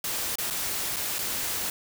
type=noise with dropouts; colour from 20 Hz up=white; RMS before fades=-30 dBFS; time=0.04-1.7 s; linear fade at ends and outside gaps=2 ms; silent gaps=0.356-0.384 / 0.502-0.507 / 0.962-0.966 / 1.185-1.189 s; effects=none